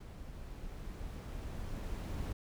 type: noise with level ramp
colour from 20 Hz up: brown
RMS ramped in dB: -48 to -38 dBFS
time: 0-2.33 s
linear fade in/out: 10 ms
effects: none